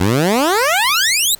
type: exponential sweep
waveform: 15% pulse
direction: up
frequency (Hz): 85 to 4097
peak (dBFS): -6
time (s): 0-1.35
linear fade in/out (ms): 5
effects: pink hiss -44 dBFS RMS until 1.39 s